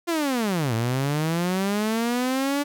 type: linear two-way sweep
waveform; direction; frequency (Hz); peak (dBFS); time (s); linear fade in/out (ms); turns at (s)
sawtooth; down then up; 350.4 to 110 to 290.4; -18; 0.07-2.64; 20; 0.74
effects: none